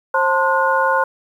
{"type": "tone cluster", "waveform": "sine", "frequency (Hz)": [532, 892, 1046, 1448], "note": ["C5", "A5", "C6", "F#6"], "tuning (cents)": [29, 23, -1, -38], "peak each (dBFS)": -19, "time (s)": [0.14, 1.04], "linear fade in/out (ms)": 5, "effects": ["8-bit"]}